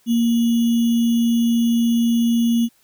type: tone with sample-and-hold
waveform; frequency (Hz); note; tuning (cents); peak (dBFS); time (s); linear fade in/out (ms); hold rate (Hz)
sine; 233.1; A#3; 0; -14; 0.06-2.69; 50; 3150
effects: white hiss -59 dBFS RMS until 2.83 s